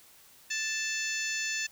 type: harmonic tone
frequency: 880 Hz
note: A5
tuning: in tune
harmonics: 2 / 3 / 4 / 5 / 6 / 7 / 8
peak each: -35 / -35 / -42 / -41 / -41 / -39 / -39 dBFS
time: 0.5-1.67 s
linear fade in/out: 10 ms
effects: white hiss -57 dBFS RMS until 1.71 s